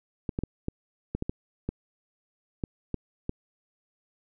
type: clicks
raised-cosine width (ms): 3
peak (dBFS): -16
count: 11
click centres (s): 0.292 / 0.389 / 0.436 / 0.684 / 1.15 / 1.224 / 1.295 / 1.69 / 2.638 / 2.943 / 3.294
effects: none